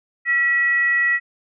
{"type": "tone with frequency modulation", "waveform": "sine", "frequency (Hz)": 1935, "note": "B6", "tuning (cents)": -36, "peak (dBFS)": -15, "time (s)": [0.25, 1.2], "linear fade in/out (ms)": 50, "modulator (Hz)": 580, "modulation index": 0.3, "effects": []}